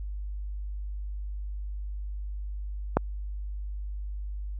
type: click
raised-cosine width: 1 ms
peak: -6 dBFS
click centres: 2.97 s
effects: added 50 Hz sine -32 dBFS peak until 4.59 s